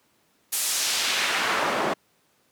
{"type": "noise with band-pass filter sweep", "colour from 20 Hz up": "pink", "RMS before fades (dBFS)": -25, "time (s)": [0.52, 1.94], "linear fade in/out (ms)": 10, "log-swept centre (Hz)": [11000, 620], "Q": 0.86, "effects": ["pink hiss -65 dBFS RMS until 2.51 s", "high-pass 150 Hz 12 dB/octave"]}